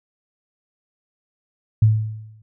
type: tone with exponential decay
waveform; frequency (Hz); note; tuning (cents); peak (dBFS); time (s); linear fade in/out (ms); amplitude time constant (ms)
sine; 108.8; A2; -19; -8; 1.82-2.42; 5; 130
effects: none